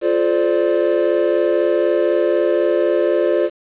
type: chord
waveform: triangle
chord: D minor seventh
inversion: first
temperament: equal with one note detuned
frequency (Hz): 349.2 / 429.5 / 523.3 / 587.3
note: F4 / A4 / C5 / D5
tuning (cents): 0 / -42 / 0 / 0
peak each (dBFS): -16 / -19 / -18 / -17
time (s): 0.01-3.5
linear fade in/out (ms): 50
effects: resampled to 8000 Hz + 7-bit